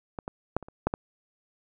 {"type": "clicks", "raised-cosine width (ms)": 1, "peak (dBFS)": [-20, -20, -11, -27, -30, -9, -14], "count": 7, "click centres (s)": [0.188, 0.279, 0.566, 0.627, 0.685, 0.87, 0.939], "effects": []}